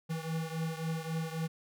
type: beating tone pair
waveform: square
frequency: 160.6 / 164.3 Hz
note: E3 / E3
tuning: -45 / -5 cents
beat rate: 3.7 Hz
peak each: -36 / -39 dBFS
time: 0.09-1.48 s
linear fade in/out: 20 ms
effects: none